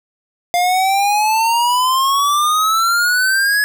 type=exponential sweep; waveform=square; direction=up; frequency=699 to 1699 Hz; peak=-13 dBFS; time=0.54-3.64 s; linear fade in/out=0 ms; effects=none